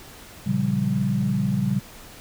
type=chord; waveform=sine; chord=G half-diminished seventh; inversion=first; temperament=equal; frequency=116.54 / 138.59 / 174.61 / 196 Hz; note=Bb2 / Db3 / F3 / G3; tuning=0 / 0 / 0 / 0 cents; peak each=-28 / -25 / -29 / -23 dBFS; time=0.46-1.8 s; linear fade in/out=10 ms; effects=pink hiss -44 dBFS RMS until 2.2 s